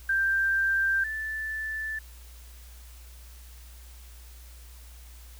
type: tone pair in turn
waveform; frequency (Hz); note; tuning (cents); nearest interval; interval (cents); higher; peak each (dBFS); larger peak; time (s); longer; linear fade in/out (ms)
sine; 1577 / 1756.1; G6 / A6; +10 / -4; major second; 186; second; -22 / -30; first; 0.09-1.04 / 1.04-1.99; neither; 5
effects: added 60 Hz sine -45 dBFS peak until 5.39 s + white hiss -54 dBFS RMS until 5.39 s